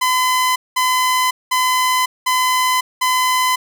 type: tone bursts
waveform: sawtooth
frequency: 1016 Hz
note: B5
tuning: 49 cents sharp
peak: -10 dBFS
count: 5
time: 0.01-3.56 s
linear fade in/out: 10 ms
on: 550 ms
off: 200 ms
effects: none